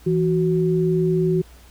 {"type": "tone pair together", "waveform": "sine", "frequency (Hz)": [164.87, 370.7], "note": ["E3", "F#4"], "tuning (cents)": [1, 3], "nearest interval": "octave + major second", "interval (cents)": 1402, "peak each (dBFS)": [-19, -19], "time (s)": [0.06, 1.42], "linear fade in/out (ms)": 10, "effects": ["added 60 Hz sine -45 dBFS peak until 1.7 s", "pink hiss -51 dBFS RMS until 1.7 s"]}